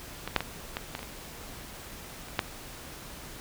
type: clicks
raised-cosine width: 0.3 ms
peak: -17 / -6 / -15 / -15 / -17 / -24 / -24 / -29 / -8 dBFS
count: 9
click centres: 0.276 / 0.363 / 0.406 / 0.769 / 0.951 / 0.992 / 1.03 / 2.285 / 2.392 s
effects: pink hiss -44 dBFS RMS until 3.4 s